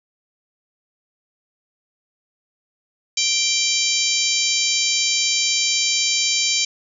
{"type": "harmonic tone", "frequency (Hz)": 784, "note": "G5", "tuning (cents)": 0, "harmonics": [3, 4, 5, 6, 7, 8, 9], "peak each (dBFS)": [-25, -25, -25, -25, -25, -25, -25], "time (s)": [3.17, 6.65], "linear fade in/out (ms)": 5, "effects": []}